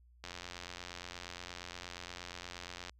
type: click train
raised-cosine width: 0.2 ms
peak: -26 dBFS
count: 236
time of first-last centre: 0.24-2.895 s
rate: 88.5 Hz
effects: added 60 Hz sine -60 dBFS peak until 2.99 s